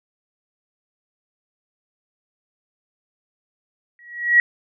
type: tone with exponential growth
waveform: sine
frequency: 1914 Hz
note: A#6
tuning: 45 cents sharp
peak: -7 dBFS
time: 3.99-4.4 s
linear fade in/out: 1 ms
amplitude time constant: 87 ms
effects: none